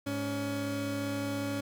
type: tone pair together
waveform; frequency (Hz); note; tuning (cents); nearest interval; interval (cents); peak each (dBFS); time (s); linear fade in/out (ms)
30% pulse; 105.29 / 281.1; G#2 / C#4; +24 / +24; octave + perfect fourth; 1700; -35 / -30; 0.06-1.61; 10
effects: none